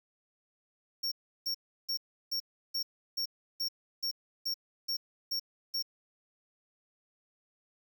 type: tone bursts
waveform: square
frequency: 5510 Hz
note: F8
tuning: 24 cents flat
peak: -31 dBFS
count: 12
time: 1.03-5.826 s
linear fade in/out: 10 ms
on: 88 ms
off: 340 ms
effects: 10-bit